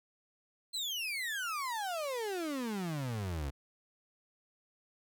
35% pulse exponential sweep, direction down, 4191 to 65.41 Hz, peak -33 dBFS, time 0.73-3.51 s, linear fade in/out 20 ms, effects none

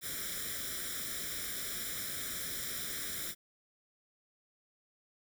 white noise with comb filter, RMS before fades -39 dBFS, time 0.01-3.35 s, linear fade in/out 50 ms, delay 0.55 ms, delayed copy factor +0.95, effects none

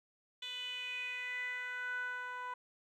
10% pulse tone with band-pass filter sweep, 497.5 Hz, B4, 13 cents sharp, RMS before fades -41 dBFS, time 0.42-2.54 s, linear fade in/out 5 ms, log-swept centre 3400 to 1100 Hz, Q 5.7, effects none

